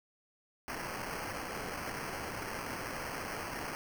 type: noise with sample-and-hold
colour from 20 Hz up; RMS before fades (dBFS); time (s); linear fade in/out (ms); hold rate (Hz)
blue; -40; 0.68-3.75; 0; 3675
effects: none